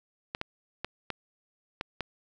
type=clicks; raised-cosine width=0.3 ms; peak=-16 dBFS; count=6; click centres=0.349 / 0.414 / 0.846 / 1.103 / 1.811 / 2.007 s; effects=none